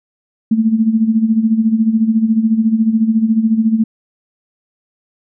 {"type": "tone with tremolo", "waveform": "sine", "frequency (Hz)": 222.3, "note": "A3", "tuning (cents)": 18, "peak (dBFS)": -7, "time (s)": [0.51, 3.84], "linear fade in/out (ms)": 5, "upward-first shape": "sine", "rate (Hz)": 14, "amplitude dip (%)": 70, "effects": []}